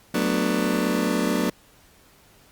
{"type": "chord", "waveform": "30% pulse", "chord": "B minor seventh", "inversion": "second", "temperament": "just", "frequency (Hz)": [185.21, 222.2, 246.9, 296.3], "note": ["F#3", "A3", "B3", "D4"], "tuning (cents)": [2, 17, 0, 15], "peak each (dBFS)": -24, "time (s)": [0.14, 1.5], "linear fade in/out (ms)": 5, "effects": ["pink hiss -55 dBFS RMS until 2.51 s", "Opus 48 kbps"]}